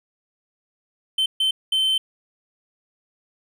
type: tone bursts at uneven times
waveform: triangle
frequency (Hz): 3086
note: G7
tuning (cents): -28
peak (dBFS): -16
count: 3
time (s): 1.18-1.26 / 1.4-1.51 / 1.72-1.98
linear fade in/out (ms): 5
effects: none